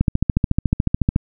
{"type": "click train", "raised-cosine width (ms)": 5, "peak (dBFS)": -3, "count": 17, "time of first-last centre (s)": [0.01, 1.161], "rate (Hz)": 13.9, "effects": []}